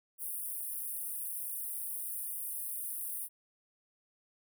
pink high-pass noise, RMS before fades -39 dBFS, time 0.18-3.29 s, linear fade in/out 50 ms, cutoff 9100 Hz, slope 96 dB/octave, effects none

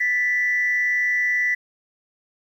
sine tone pair together, 1760 / 1978.4 Hz, A6 / B6, 0 / +3 cents, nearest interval major second, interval 203 cents, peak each -26 / -18 dBFS, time 0-1.55 s, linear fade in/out 10 ms, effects tanh soft clip ceiling -12 dBFS + 9-bit

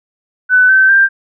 sine tone with pitch steps, 1500 / 1541.3 / 1583.7 Hz, F#6 / G6 / G6, +23 / -30 / +17 cents, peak -5 dBFS, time 0.49-1.09 s, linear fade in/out 50 ms, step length 200 ms, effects none

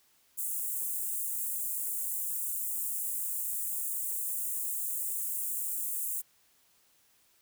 white high-pass noise, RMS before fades -34 dBFS, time 0.37-6.22 s, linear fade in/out 20 ms, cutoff 7600 Hz, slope 48 dB/octave, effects white hiss -67 dBFS RMS until 7.41 s

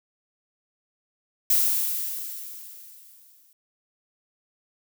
violet noise with exponential decay, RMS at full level -19 dBFS, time 1.5-3.53 s, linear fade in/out 2 ms, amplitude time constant 440 ms, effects none

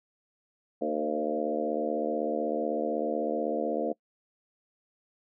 harmonic tone with a mistuned harmonic, 76 Hz, D#2, 40 cents flat, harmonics 3 / 4 / 5 / 6 / 7 / 8 / 9, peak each -36 / -34 / -38 / -33 / -33 / -37 / -35 dBFS, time 0.81-3.93 s, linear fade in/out 10 ms, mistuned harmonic 7, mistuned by -21 cents, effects noise-tail reverb RT60 0.1 s tail -24 dB re dry

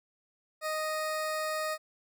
20% pulse tone, 622 Hz, D#5, 1 cent flat, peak -26 dBFS, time 0.61-1.78 s, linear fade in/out 50 ms, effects none

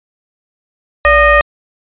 sine tone with frequency modulation, 1220 Hz, D#6, 34 cents flat, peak -5 dBFS, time 1.05-1.41 s, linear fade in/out 0 ms, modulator 639 Hz, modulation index 1.5, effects resampled to 8000 Hz

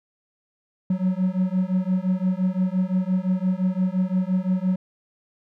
triangle beating tone pair, 182.5 / 188.3 Hz, F#3 / F#3, -24 / +31 cents, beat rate 5.8 Hz, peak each -21 dBFS, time 0.9-4.76 s, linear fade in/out 5 ms, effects none

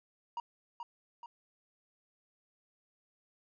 triangle tone with echo, 945 Hz, A#5, 23 cents sharp, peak -33 dBFS, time 0.37-0.4 s, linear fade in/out 2 ms, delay 430 ms, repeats 2, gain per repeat -5 dB, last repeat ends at 1.26 s, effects resampled to 16000 Hz

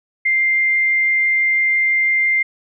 sine tone, 2098 Hz, C7, 4 cents sharp, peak -13 dBFS, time 0.25-2.43 s, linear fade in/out 10 ms, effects none

